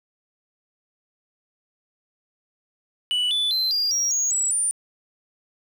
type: tone with pitch steps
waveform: sine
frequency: 2960 / 3480 / 4090 / 4809 / 5653 / 6645 / 7811 / 9183 Hz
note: F#7 / A7 / C8 / D8 / F8 / G#8 / B8 / D9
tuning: 0 / -20 / -40 / +40 / +20 / 0 / -20 / -40 cents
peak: -17 dBFS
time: 3.11-4.71 s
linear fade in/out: 0 ms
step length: 200 ms
effects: tanh soft clip ceiling -19 dBFS + 8-bit